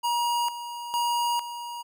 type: tone with tremolo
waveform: square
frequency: 952 Hz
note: A#5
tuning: 36 cents sharp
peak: -24 dBFS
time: 0.03-1.83 s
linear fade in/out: 20 ms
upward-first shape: square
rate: 1.1 Hz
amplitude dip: 70%
effects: none